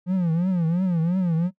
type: tone with vibrato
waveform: triangle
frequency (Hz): 174.61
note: F3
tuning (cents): 0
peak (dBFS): -17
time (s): 0.06-1.51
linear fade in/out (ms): 50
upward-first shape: triangle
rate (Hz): 2.9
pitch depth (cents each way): 170
effects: noise-tail reverb RT60 0.1 s tail -22 dB re dry